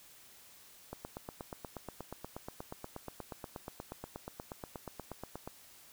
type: click train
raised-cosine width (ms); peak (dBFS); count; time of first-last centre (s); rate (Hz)
1; -27; 39; 0.93-5.475; 8.36
effects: white hiss -58 dBFS RMS until 5.92 s